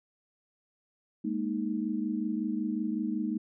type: chord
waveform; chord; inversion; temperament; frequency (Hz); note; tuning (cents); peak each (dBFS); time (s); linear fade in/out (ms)
sine; Ab suspended second; none; equal; 207.7 / 233.1 / 311.1; Ab3 / Bb3 / Eb4; 0 / 0 / 0; -33; 1.24-3.38; 10
effects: none